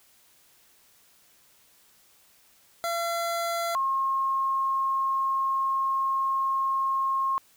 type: tone pair in turn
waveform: 25% pulse / sine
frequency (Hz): 680 / 1075.1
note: F5 / C6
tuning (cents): -46 / +47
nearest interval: minor sixth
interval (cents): 793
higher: second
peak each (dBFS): -23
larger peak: neither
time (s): 2.84-3.75 / 3.75-7.38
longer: second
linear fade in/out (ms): 0
effects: white hiss -60 dBFS RMS until 7.56 s